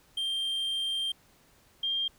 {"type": "tone pair in turn", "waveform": ["triangle", "sine"], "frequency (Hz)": [3173, 3197], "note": ["G7", "G7"], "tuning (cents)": [20, 33], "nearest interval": "unison", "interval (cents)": 13, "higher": "second", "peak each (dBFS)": -27, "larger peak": "neither", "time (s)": [[0.17, 1.12], [1.83, 2.08]], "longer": "first", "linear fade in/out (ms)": 5, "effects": ["pink hiss -62 dBFS RMS until 2.18 s"]}